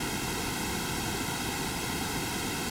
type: noise with comb filter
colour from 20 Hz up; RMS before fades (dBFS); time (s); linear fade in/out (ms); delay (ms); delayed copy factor
pink; -32; 0-2.7; 5; 1.7; -0.8
effects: low-pass 12000 Hz 12 dB/octave